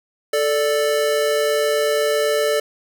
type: tone pair together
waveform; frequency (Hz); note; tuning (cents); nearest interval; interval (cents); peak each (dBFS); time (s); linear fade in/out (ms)
square; 439.3 / 587.3; A4 / D5; -3 / 0; perfect fourth; 503; -20; 0.33-2.6; 5
effects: none